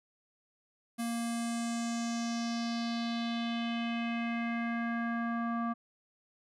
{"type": "tone with low-pass filter sweep", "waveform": "square", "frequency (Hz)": 233.1, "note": "A#3", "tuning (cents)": 0, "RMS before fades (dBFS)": -34, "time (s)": [0.98, 5.74], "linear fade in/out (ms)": 20, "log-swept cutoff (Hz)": [11000, 1200], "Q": 3.1, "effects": []}